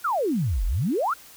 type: exponential two-way sweep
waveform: sine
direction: down then up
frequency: 1492 to 38.89 to 1492 Hz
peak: -21 dBFS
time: 0.04-1.14 s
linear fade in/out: 10 ms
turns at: 0.65 s
effects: white hiss -48 dBFS RMS until 1.36 s